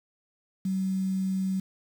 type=tone with quantisation; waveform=sine; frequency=190 Hz; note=F#3; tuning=46 cents sharp; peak=-25 dBFS; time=0.65-1.6 s; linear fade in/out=5 ms; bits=8; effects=none